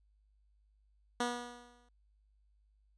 10% pulse tone with exponential decay, 242.2 Hz, B3, 34 cents flat, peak -22 dBFS, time 1.2-1.89 s, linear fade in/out 5 ms, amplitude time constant 150 ms, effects added 51 Hz sine -67 dBFS peak until 2.97 s + resampled to 22050 Hz

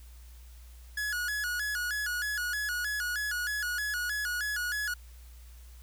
45% pulse tone with vibrato, 1568 Hz, G6, in tune, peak -30 dBFS, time 0.97-4.94 s, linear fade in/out 5 ms, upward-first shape square, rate 3.2 Hz, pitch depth 130 cents each way, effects added 60 Hz sine -47 dBFS peak until 5.82 s + white hiss -60 dBFS RMS until 5.82 s

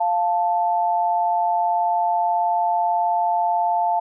sine tone pair together, 698.5 / 880.1 Hz, F5 / A5, 0 / 0 cents, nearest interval major third, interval 400 cents, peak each -20 dBFS, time 0-4 s, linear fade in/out 10 ms, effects none

